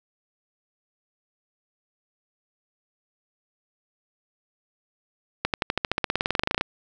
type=accelerating click train; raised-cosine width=0.3 ms; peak=-6 dBFS; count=22; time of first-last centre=5.45-6.611 s; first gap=88 ms; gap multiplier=0.95; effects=none